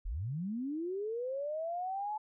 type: linear sweep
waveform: sine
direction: up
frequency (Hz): 31.96 to 866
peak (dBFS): -34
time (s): 0.05-2.18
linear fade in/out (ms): 10
effects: none